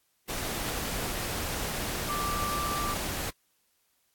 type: tone in noise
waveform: sine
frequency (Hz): 1174.7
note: D6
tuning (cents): 0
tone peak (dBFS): -31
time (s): 2.08-2.95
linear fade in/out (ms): 20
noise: pink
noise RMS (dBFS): -33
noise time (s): 0.28-3.31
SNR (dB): -1
effects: white hiss -72 dBFS RMS until 4.14 s + AAC 64 kbps